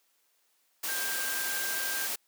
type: tone in noise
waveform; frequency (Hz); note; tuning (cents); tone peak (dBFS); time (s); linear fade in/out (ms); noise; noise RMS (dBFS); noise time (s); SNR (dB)
sine; 1586; G6; +20; -35; 0.88-2.07; 10; white; -33; 0.83-2.16; -5
effects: white hiss -71 dBFS RMS until 2.27 s + high-pass 300 Hz 12 dB/octave